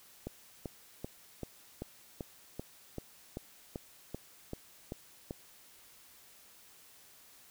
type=click train; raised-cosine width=2 ms; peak=-25 dBFS; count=14; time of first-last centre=0.27-5.309 s; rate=2.58 Hz; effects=white hiss -59 dBFS RMS until 7.5 s